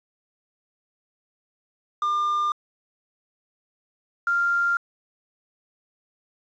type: tone pair in turn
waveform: triangle / sine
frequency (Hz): 1200 / 1393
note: D6 / F6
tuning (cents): +37 / -5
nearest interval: minor third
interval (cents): 258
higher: second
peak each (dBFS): -19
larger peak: neither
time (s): 2.02-2.52 / 4.27-4.77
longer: neither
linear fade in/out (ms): 2
effects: resampled to 16000 Hz + 8-bit